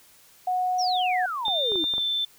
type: tone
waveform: sine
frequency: 733 Hz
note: F#5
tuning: 16 cents flat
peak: -22 dBFS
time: 0.47-1.26 s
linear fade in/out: 5 ms
type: exponential sweep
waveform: sine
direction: down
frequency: 5980 to 290.7 Hz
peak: -27 dBFS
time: 0.78-1.85 s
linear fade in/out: 20 ms
type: tone with pitch glide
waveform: sine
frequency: 3598 to 3542 Hz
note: A7 to A7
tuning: +38 to +11 cents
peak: -23 dBFS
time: 1.45-2.25 s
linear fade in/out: 5 ms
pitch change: -27 cents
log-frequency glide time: 1.92-2.02 s
type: clicks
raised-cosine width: 1 ms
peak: -24 dBFS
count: 6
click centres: 1.482 / 1.719 / 1.757 / 1.841 / 1.938 / 1.981 s
effects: white hiss -55 dBFS RMS until 2.38 s